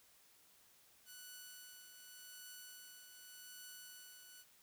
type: tone with tremolo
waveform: 5% pulse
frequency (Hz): 1482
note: F#6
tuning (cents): +2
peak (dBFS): -40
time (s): 1.05-4.45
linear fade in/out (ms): 50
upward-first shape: triangle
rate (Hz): 0.86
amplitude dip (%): 50
effects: white hiss -68 dBFS RMS until 4.62 s